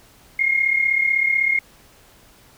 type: tone pair together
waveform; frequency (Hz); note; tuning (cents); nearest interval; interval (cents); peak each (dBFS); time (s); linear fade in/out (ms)
sine; 2135 / 2171; C7 / C#7; +34 / -37; unison; 29; -17 / -22; 0.39-1.59; 5
effects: pink hiss -51 dBFS RMS until 2.57 s